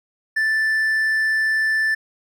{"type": "tone", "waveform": "triangle", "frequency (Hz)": 1762, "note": "A6", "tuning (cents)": 2, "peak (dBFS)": -15, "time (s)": [0.36, 1.95], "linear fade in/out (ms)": 10, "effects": []}